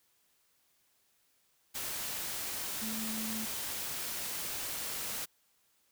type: tone in noise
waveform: sine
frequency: 220 Hz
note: A3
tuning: in tune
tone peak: -38 dBFS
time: 2.81-3.46 s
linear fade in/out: 20 ms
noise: white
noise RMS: -38 dBFS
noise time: 1.74-5.26 s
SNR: -3 dB
effects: white hiss -72 dBFS RMS until 5.91 s